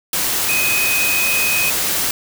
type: tone in noise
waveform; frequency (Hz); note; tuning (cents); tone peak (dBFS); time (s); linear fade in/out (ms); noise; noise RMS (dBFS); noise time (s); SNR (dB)
sine; 2511; D#7; +15; -17; 0.49-1.7; 2; white; -19; 0.13-2.11; -1
effects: none